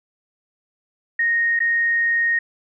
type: tone with dropouts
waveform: sine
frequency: 1861 Hz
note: A#6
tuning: 3 cents flat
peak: -16 dBFS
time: 1.19-2.39 s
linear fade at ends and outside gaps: 5 ms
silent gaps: 1.592-1.602 s
effects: none